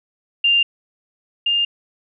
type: tone pair in turn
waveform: sine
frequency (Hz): 2794 / 2810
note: F7 / F7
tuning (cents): 0 / +10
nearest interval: unison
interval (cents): 10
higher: second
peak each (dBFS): -12 / -15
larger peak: first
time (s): 0.44-0.63 / 1.46-1.65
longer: neither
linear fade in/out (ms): 5
effects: none